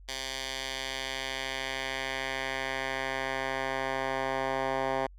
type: tone with band-pass filter sweep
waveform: 10% pulse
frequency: 133.2 Hz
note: C3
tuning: 31 cents sharp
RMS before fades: -33 dBFS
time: 0.08-5.07 s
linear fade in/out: 10 ms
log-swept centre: 4300 to 940 Hz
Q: 1.1
effects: added 46 Hz sine -48 dBFS peak until 5.18 s